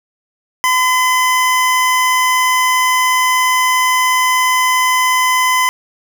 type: tone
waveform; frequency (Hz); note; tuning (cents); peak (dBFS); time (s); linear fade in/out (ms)
25% pulse; 1017; C6; -50; -7; 0.64-5.69; 0
effects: none